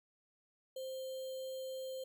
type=tone with sample-and-hold; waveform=sine; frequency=523.3 Hz; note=C5; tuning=in tune; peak=-40 dBFS; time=0.76-2.04 s; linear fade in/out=5 ms; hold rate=3675 Hz; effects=none